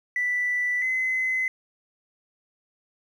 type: tone pair in turn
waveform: triangle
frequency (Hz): 1975.5 / 2040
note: B6 / C7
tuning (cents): 0 / -44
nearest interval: minor second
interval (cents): 56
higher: second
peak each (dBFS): -19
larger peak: neither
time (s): 0.16-0.82 / 0.82-1.48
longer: neither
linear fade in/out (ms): 2
effects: tanh soft clip ceiling -20 dBFS